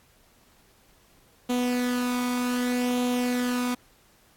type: tone with flanger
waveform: sawtooth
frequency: 246.9 Hz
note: B3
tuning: in tune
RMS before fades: -26 dBFS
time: 1.49-3.75 s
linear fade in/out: 10 ms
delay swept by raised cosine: 0.29 to 0.87 ms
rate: 0.65 Hz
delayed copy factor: +0.5
effects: pink hiss -60 dBFS RMS until 4.36 s + AAC 64 kbps